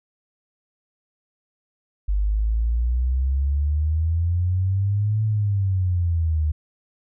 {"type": "exponential two-way sweep", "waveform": "sine", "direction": "up then down", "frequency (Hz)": [49, 109.4, 75.2], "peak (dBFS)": -18, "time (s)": [2.08, 6.52], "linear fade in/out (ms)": 10, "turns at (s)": 5.24, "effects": []}